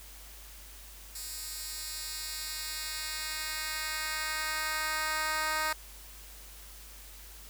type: tone with high-pass filter sweep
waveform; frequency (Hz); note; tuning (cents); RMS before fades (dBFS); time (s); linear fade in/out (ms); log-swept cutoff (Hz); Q
10% pulse; 311.1; D#4; 0; -35; 1.15-5.73; 5; 6600 to 1000; 0.85
effects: added 50 Hz sine -50 dBFS peak until 7.49 s + white hiss -51 dBFS RMS until 7.49 s